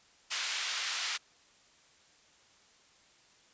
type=band-pass noise; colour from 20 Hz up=white; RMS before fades=-35 dBFS; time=0.3-1.18 s; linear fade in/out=20 ms; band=1400 to 4900 Hz; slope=12 dB/octave; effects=white hiss -63 dBFS RMS until 3.53 s + resampled to 16000 Hz